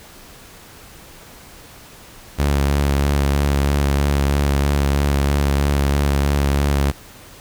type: tone with vibrato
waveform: sawtooth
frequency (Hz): 70.7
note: C#2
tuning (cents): +35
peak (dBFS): -11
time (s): 2.38-6.92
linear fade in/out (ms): 20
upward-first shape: triangle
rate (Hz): 3.1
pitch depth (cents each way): 28
effects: pink hiss -42 dBFS RMS until 7.4 s